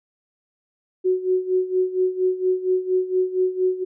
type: tone with tremolo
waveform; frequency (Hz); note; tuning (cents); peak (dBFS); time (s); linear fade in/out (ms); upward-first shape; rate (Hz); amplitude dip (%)
sine; 370; F#4; 0; -15; 1.04-3.85; 20; sine; 4.3; 80
effects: none